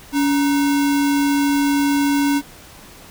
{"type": "tone with sample-and-hold", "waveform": "sine", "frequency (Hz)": 283.4, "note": "C#4", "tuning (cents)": 38, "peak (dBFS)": -14, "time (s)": [0.12, 2.42], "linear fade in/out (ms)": 50, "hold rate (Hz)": 1225, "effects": ["pink hiss -42 dBFS RMS until 3.1 s"]}